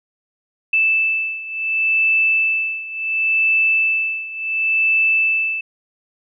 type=beating tone pair; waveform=sine; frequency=2637 / 2637.7 Hz; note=E7 / E7; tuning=0 / 0 cents; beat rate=0.7 Hz; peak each=-17 / -20 dBFS; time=0.73-5.61 s; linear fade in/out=5 ms; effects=none